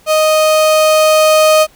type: tone with level ramp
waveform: 35% pulse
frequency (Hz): 622.3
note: D#5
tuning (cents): 0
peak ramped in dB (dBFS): -7 to -4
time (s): 0.06-1.67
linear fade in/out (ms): 50
effects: pink hiss -47 dBFS RMS until 1.75 s